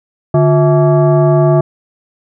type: tone with frequency modulation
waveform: sine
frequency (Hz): 146.83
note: D3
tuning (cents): 0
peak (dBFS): -6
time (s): 0.34-1.61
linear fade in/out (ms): 5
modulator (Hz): 503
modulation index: 1.1
effects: none